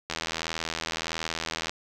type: click train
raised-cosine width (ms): 0.2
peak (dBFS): -12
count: 131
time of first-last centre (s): 0.1-1.695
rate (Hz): 81.5
effects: none